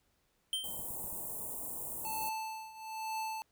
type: tone with exponential decay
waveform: square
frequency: 3131 Hz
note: G7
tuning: 3 cents flat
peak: -30 dBFS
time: 0.53-0.88 s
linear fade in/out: 1 ms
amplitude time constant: 75 ms
type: band-stop noise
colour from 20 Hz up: white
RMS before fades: -41 dBFS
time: 0.64-2.29 s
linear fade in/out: 0 ms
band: 990 to 7900 Hz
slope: 48 dB/octave
type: clicks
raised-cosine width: 5 ms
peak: -39 dBFS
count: 4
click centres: 0.793 / 0.907 / 1.043 / 1.128 s
type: tone with tremolo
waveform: square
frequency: 880 Hz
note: A5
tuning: in tune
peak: -35 dBFS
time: 2.05-3.42 s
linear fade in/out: 0 ms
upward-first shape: triangle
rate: 1.1 Hz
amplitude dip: 85%
effects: pink hiss -75 dBFS RMS until 3.51 s